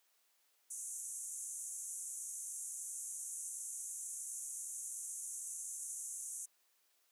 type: band-pass noise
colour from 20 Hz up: white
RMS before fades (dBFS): -45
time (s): 0.7-6.46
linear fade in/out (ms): 10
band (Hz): 6200 to 11000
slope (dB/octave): 96
effects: white hiss -75 dBFS RMS until 7.11 s + high-pass 400 Hz 12 dB/octave